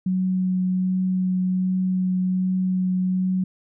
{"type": "tone with vibrato", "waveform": "sine", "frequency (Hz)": 185, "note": "F#3", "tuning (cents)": 0, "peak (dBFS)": -19, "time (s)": [0.06, 3.44], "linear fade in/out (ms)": 5, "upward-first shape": "triangle", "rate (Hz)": 1.3, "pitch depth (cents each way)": 10, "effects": []}